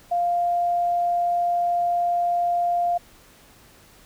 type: tone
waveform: sine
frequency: 698.5 Hz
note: F5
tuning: in tune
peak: -19 dBFS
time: 0.11-2.98 s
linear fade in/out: 10 ms
effects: pink hiss -52 dBFS RMS until 4.05 s